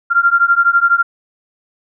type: beating tone pair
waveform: sine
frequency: 1382 / 1394 Hz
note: F6 / F6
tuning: -19 / -4 cents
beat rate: 12 Hz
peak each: -12 dBFS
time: 0.1-1.03 s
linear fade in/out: 20 ms
effects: none